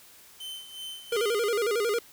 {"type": "tone with tremolo", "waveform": "45% pulse", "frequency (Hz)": 3072, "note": "G7", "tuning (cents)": -36, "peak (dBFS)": -35, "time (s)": [0.4, 1.5], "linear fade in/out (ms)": 5, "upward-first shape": "sine", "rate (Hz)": 2.7, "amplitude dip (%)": 70}
{"type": "tone with vibrato", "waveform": "square", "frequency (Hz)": 440, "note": "A4", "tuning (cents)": 0, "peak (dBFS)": -25, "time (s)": [1.12, 1.99], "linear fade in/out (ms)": 5, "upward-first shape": "square", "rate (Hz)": 11, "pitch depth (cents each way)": 120}
{"type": "clicks", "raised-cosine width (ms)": 0.3, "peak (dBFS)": [-29, -26], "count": 2, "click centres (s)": [1.124, 1.158]}
{"effects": ["white hiss -53 dBFS RMS until 2.12 s"]}